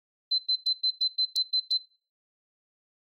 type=tone bursts; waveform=sine; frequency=4064 Hz; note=B7; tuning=49 cents sharp; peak=-22 dBFS; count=9; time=0.31-1.776 s; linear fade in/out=10 ms; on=74 ms; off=100 ms; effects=noise-tail reverb RT60 0.4 s tail -19 dB re dry + AAC 48 kbps

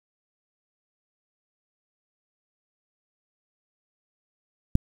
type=click; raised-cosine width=5 ms; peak=-6 dBFS; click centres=4.754 s; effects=7-bit

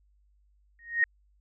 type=tone with exponential growth; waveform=sine; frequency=1864.7 Hz; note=A#6; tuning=in tune; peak=-17 dBFS; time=0.79-1.04 s; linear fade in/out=1 ms; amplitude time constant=54 ms; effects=added 50 Hz sine -62 dBFS peak until 1.4 s

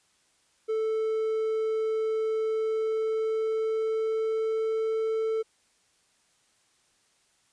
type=tone with pitch glide; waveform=triangle; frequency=440 to 443.1 Hz; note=A4 to A4; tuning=0 to +12 cents; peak=-23 dBFS; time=0.68-5.43 s; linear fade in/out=20 ms; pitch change=+12 cents; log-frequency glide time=2.46-4.98 s; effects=white hiss -67 dBFS RMS until 7.52 s + resampled to 22050 Hz

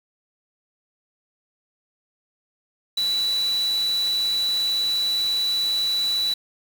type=tone in noise; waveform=sine; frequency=3951 Hz; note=B7; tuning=in tune; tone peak=-20 dBFS; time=2.97-6.34 s; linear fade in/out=5 ms; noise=white; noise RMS=-36 dBFS; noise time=2.97-6.34 s; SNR=+13 dB; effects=none

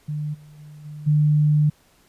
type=tone with level steps; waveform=sine; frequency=150 Hz; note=D3; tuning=37 cents sharp; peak=-24 / -43 / -39 / -33 / -14 dBFS; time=0.08-1.7 s; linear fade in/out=10 ms; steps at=0.33 / 0.58 / 0.84 / 1.06 s; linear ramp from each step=20 ms; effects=pink hiss -58 dBFS RMS until 2.08 s + resampled to 32000 Hz

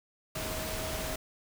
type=tone in noise; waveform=sine; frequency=635 Hz; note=D#5; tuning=35 cents sharp; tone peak=-40 dBFS; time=0.35-1.16 s; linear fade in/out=5 ms; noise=pink; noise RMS=-36 dBFS; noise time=0.35-1.16 s; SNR=-7 dB; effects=none

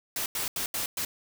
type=noise bursts at uneven times; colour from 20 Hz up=white; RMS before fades=-31 dBFS; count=5; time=0.16-0.26 / 0.35-0.48 / 0.56-0.66 / 0.74-0.86 / 0.97-1.05 s; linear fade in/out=2 ms; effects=none

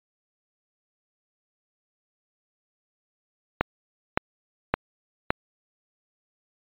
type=click train; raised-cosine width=0.5 ms; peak=-4 dBFS; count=4; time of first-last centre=3.61-5.305 s; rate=1.77 Hz; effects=resampled to 8000 Hz

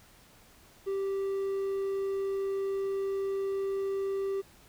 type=tone; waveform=triangle; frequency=391 Hz; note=G4; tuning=4 cents flat; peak=-27 dBFS; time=0.86-4.42 s; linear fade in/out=20 ms; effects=pink hiss -58 dBFS RMS until 4.68 s

